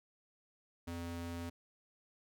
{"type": "ring-modulated tone", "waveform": "square", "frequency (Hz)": 170.7, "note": "F3", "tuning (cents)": -39, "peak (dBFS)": -38, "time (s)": [0.87, 1.5], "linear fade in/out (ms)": 10, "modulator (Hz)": 83.8, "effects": []}